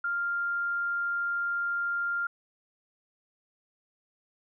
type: tone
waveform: sine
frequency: 1396.9 Hz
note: F6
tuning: in tune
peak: -27 dBFS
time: 0.04-2.27 s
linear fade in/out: 5 ms
effects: none